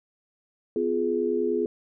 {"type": "chord", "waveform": "sine", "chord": "F diminished", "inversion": "second", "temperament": "just", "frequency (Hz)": [251.4, 349.2, 419.1], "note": ["Cb4", "F4", "Ab4"], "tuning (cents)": [31, 0, 16], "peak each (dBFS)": [-30, -27, -25], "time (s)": [0.76, 1.66], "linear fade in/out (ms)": 2, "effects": []}